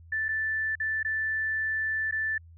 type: tone with dropouts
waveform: sine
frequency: 1760 Hz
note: A6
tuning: in tune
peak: -26 dBFS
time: 0.12-2.38 s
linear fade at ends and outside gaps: 5 ms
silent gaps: 0.284-0.288 / 0.754-0.8 / 1.03-1.048 / 2.112-2.123 s
effects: added 83 Hz sine -48 dBFS peak until 2.57 s